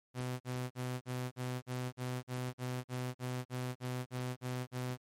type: tone bursts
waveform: sawtooth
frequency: 126 Hz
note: B2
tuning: 35 cents sharp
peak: -32 dBFS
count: 16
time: 0.14-4.975 s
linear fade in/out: 50 ms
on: 260 ms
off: 45 ms
effects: MP3 64 kbps